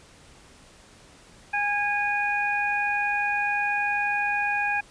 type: harmonic tone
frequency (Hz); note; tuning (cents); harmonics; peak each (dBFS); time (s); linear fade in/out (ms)
821; G#5; -20; 1 / 2 / 3; -27 / -27 / -27; 1.53-4.81; 10
effects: pink hiss -52 dBFS RMS until 4.9 s + resampled to 22050 Hz